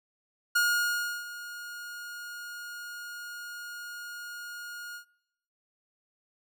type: tone with ADSR envelope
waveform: 45% pulse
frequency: 1431 Hz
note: F6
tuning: 42 cents sharp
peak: -21 dBFS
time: 0.55-5.05 s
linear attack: 10 ms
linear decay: 680 ms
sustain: -17 dB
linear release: 96 ms
effects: noise-tail reverb RT60 0.8 s tail -23 dB re dry